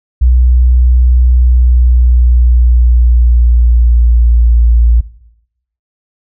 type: tone with pitch glide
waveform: sine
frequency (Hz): 61.74 to 57.94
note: B1 to A#1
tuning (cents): 0 to -10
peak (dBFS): -4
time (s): 0.21-5.01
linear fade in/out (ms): 10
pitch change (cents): -110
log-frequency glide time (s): 1.33-4.68
effects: noise-tail reverb RT60 0.8 s tail -17 dB re dry